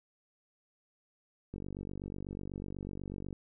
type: click train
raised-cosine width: 3 ms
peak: -28 dBFS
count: 87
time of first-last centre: 1.54-3.328 s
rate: 48.1 Hz
effects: none